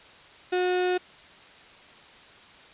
35% pulse tone, 362.8 Hz, F#4, 34 cents flat, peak -21 dBFS, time 0.52-0.98 s, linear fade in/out 10 ms, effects white hiss -50 dBFS RMS until 2.73 s + resampled to 8000 Hz

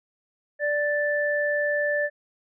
sine tone pair together, 587.3 / 1760 Hz, D5 / A6, 0 / 0 cents, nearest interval octave + perfect fifth, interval 1900 cents, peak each -24 / -25 dBFS, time 0.59-2.1 s, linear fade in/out 50 ms, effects none

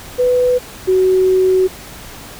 sine tone pair in turn, 497.1 / 373.7 Hz, B4 / F#4, +11 / +17 cents, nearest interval perfect fourth, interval 494 cents, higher first, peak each -10 / -9 dBFS, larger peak second, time 0.18-0.59 / 0.87-1.68 s, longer second, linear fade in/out 20 ms, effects pink hiss -34 dBFS RMS until 2.39 s

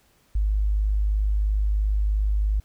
sine tone, 51.5 Hz, G#1, 14 cents flat, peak -19 dBFS, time 0.35-2.6 s, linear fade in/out 5 ms, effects pink hiss -62 dBFS RMS until 2.64 s

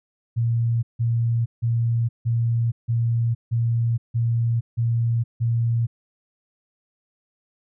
sine tone bursts, 116.54 Hz, A#2, in tune, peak -18 dBFS, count 9, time 0.36-5.87 s, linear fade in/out 20 ms, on 470 ms, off 160 ms, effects none

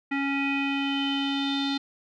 square tone with low-pass filter sweep, 277.2 Hz, C#4, in tune, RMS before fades -27 dBFS, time 0.11-1.78 s, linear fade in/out 10 ms, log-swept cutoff 2200 to 3900 Hz, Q 7.4, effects none

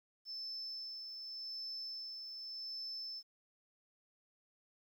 sine tone with tremolo, 5274 Hz, E8, in tune, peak -40 dBFS, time 0.25-3.23 s, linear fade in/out 50 ms, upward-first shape sine, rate 0.86 Hz, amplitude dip 40%, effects tanh soft clip ceiling -37 dBFS + 12-bit

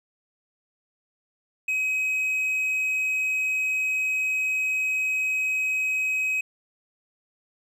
triangle tone, 2536 Hz, D#7, 32 cents sharp, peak -21 dBFS, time 1.68-6.41 s, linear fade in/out 5 ms, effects none

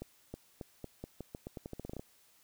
accelerating click train, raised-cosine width 2 ms, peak -28 dBFS, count 17, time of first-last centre 0.02-1.995 s, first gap 320 ms, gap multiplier 0.85, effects white hiss -66 dBFS RMS until 2.43 s

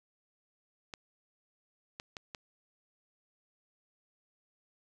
clicks, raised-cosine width 0.2 ms, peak -24 dBFS, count 4, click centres 0.938 / 1.999 / 2.168 / 2.348 s, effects none

